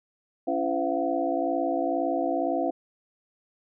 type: tone cluster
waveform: sine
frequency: 279.1 / 336.6 / 512 / 676 / 738 Hz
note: C#4 / E4 / C5 / E5 / F#5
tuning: +12 / +36 / -38 / +43 / -5 cents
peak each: -30 / -30 / -32 / -28 / -32 dBFS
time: 0.47-2.71 s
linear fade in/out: 10 ms
effects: none